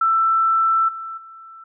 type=tone with level steps; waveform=sine; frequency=1331 Hz; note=E6; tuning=16 cents sharp; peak=-14 / -28 / -38 dBFS; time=0.01-1.64 s; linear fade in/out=5 ms; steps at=0.88 / 1.17 s; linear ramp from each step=10 ms; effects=none